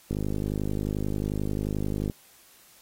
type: click train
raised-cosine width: 3 ms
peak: -16 dBFS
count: 103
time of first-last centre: 0.11-2.098 s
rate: 51.3 Hz
effects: white hiss -56 dBFS RMS until 2.81 s + AAC 48 kbps